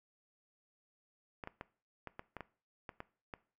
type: clicks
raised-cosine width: 0.5 ms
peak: -28 dBFS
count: 10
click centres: 1.438 / 1.474 / 1.611 / 2.073 / 2.194 / 2.367 / 2.407 / 2.892 / 3.004 / 3.338 s
effects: noise-tail reverb RT60 0.4 s tail -19 dB re dry